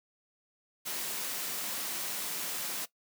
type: high-pass noise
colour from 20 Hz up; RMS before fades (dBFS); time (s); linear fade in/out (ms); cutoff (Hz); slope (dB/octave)
white; -36; 0.85-2.86; 20; 150; 24
effects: noise-tail reverb RT60 0.1 s tail -18 dB re dry